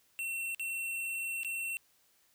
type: tone with dropouts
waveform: square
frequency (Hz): 2711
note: E7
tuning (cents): +48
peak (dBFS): -35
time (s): 0.19-1.77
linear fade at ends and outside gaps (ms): 0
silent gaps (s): 0.547-0.596 / 1.433-1.447
effects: white hiss -69 dBFS RMS until 2.34 s